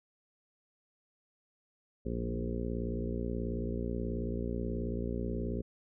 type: harmonic tone with a mistuned harmonic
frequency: 58.5 Hz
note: A#1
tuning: 7 cents sharp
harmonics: 1 / 2 / 3 / 4 / 5 / 6 / 7 / 8 / 9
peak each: -37 / -41 / -41 / -39 / -45 / -44 / -41 / -47 / -46 dBFS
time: 2.05-5.62 s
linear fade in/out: 10 ms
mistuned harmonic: 3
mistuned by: +16 cents
effects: none